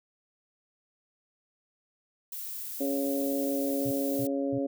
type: noise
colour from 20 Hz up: violet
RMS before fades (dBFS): -38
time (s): 2.32-4.27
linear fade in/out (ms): 2
type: harmonic tone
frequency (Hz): 138.59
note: C#3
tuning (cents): 0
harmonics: 2 / 3 / 4 / 5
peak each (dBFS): -29 / -36 / -32 / -44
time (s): 2.8-4.67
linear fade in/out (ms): 10
type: tone bursts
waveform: sine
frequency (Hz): 126.3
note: B2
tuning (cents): +39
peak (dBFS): -34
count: 3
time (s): 3.85-4.588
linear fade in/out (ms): 10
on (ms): 66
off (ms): 270
effects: none